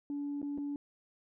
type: tone with dropouts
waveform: sine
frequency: 286.7 Hz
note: D4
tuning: 42 cents flat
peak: -33 dBFS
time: 0.1-0.76 s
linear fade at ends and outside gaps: 1 ms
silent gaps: 0.417-0.428 / 0.577-0.583 s
effects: tanh soft clip ceiling -31 dBFS